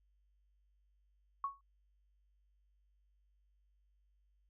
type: tone with exponential decay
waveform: sine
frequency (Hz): 1108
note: C#6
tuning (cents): -1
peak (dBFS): -31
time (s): 1.44-1.61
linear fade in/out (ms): 2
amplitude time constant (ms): 35
effects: added 50 Hz sine -70 dBFS peak until 4.49 s